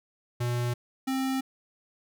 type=tone pair in turn; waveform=square; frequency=121.2 / 264.5 Hz; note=B2 / C4; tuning=-32 / +19 cents; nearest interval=octave + major second; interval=1351 cents; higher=second; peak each=-27 dBFS; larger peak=neither; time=0.4-0.74 / 1.07-1.41 s; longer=neither; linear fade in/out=10 ms; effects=none